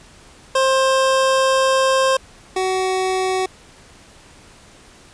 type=tone pair in turn; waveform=25% pulse; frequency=529 / 375.2 Hz; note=C5 / F#4; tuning=+19 / +24 cents; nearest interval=tritone; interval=595 cents; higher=first; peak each=-10 / -14 dBFS; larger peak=first; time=0.55-2.17 / 2.56-3.46 s; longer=first; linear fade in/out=5 ms; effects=pink hiss -46 dBFS RMS until 5.13 s + resampled to 22050 Hz